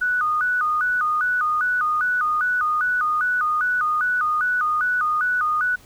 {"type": "tone with vibrato", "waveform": "sine", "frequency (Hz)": 1349, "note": "E6", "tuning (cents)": 40, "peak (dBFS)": -18, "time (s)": [0.01, 5.76], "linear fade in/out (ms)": 10, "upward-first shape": "square", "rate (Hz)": 2.5, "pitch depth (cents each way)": 160, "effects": ["pink hiss -50 dBFS RMS until 5.85 s"]}